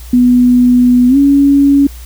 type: tone with pitch glide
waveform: sine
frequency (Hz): 246.9 to 280.4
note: B3 to C#4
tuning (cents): 0 to +20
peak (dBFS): -4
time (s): 0.13-1.87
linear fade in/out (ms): 5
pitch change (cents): +220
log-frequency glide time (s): 1.08-1.17
effects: added 60 Hz sine -27 dBFS peak until 2.05 s + white hiss -38 dBFS RMS until 2.05 s